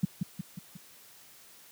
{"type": "tone with echo", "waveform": "sine", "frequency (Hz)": 177.5, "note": "F3", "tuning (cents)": 28, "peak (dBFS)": -20, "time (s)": [0.03, 0.05], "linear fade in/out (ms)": 5, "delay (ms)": 180, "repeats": 4, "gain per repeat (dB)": -5, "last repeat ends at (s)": 0.77, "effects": ["white hiss -55 dBFS RMS until 1.71 s", "high-pass 80 Hz 12 dB/octave"]}